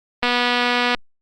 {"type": "click train", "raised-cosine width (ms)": 0.3, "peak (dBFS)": -3, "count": 176, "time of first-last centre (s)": [0.23, 0.947], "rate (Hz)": 244, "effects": ["Opus 32 kbps"]}